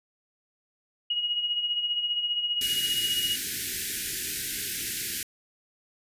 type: tone with tremolo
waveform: sine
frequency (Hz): 2892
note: F#7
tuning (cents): -40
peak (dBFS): -23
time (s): 1.1-3.36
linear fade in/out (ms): 5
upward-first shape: sine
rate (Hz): 15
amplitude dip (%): 55
type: band-stop noise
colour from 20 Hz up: white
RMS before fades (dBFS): -31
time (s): 2.61-5.23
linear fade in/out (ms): 2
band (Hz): 430 to 1500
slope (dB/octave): 96
effects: resampled to 32000 Hz